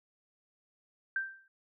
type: tone with exponential decay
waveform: sine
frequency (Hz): 1568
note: G6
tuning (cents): 0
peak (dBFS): -27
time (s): 1.16-1.48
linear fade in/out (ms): 2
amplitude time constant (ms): 69
effects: none